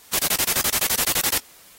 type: noise bursts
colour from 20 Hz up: white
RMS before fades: -20 dBFS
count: 15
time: 0.13-1.381 s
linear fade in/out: 5 ms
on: 61 ms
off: 24 ms
effects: white hiss -49 dBFS RMS until 1.78 s + AAC 48 kbps